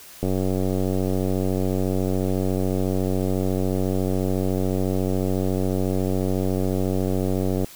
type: click train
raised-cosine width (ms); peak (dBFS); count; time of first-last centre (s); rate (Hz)
2; -11; 698; 0.23-7.645; 94
effects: white hiss -44 dBFS RMS until 7.75 s